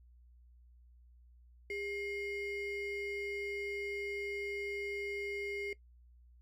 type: ring-modulated tone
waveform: triangle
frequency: 1268 Hz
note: D#6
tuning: 32 cents sharp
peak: -32 dBFS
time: 1.7-5.73 s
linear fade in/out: 2 ms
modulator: 864 Hz
effects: noise-tail reverb RT60 0.1 s tail -19 dB re dry + added 60 Hz sine -58 dBFS peak until 6.41 s